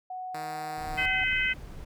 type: tone with pitch glide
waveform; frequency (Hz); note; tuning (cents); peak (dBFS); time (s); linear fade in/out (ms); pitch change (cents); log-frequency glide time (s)
sine; 740 to 750.8; F#5 to F#5; 0 to +25; -34; 0.1-1.24; 5; +25; 0.5-0.56
type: tone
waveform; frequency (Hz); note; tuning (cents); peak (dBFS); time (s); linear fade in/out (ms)
5% pulse; 157; D#3; +16; -27; 0.34-1.06; 5
type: noise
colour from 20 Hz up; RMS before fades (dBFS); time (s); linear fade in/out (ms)
brown; -41; 0.77-1.85; 10
type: harmonic tone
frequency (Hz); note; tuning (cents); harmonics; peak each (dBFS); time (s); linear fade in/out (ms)
511; C5; -41; 3 / 4 / 5 / 6; -31 / -27 / -30 / -35; 0.97-1.54; 20
effects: none